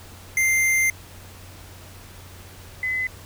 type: tone pair in turn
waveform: square / sine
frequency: 2092 / 2024 Hz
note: C7 / B6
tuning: -1 / +42 cents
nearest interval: minor second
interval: 57 cents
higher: first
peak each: -18 / -22 dBFS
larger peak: first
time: 0.37-0.9 / 2.83-3.07 s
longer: first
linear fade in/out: 2 ms
effects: added 91 Hz sine -44 dBFS peak until 3.25 s + pink hiss -45 dBFS RMS until 3.25 s